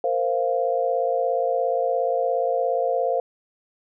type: chord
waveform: sine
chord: Bb suspended second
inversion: none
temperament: equal with one note detuned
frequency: 466.2 / 523.3 / 695.2 Hz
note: Bb4 / C5 / F5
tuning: 0 / 0 / -8 cents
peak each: -26 / -23 / -24 dBFS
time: 0.04-3.2 s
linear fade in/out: 2 ms
effects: none